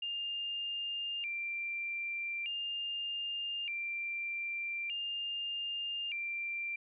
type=tone with vibrato; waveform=sine; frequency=2577 Hz; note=E7; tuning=40 cents flat; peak=-35 dBFS; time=0.02-6.76 s; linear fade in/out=5 ms; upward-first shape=square; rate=0.41 Hz; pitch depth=150 cents each way; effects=none